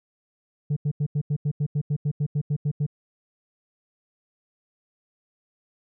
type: tone bursts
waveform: sine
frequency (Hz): 146.83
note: D3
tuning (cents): 0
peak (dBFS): -18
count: 15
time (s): 0.7-2.865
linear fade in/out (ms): 10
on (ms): 65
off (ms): 85
effects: tanh soft clip ceiling -20 dBFS